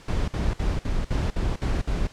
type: noise bursts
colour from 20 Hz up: brown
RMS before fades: -24 dBFS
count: 8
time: 0.08-2.072 s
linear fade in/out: 5 ms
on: 200 ms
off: 56 ms
effects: pink hiss -49 dBFS RMS until 2.12 s + low-pass 7000 Hz 12 dB/octave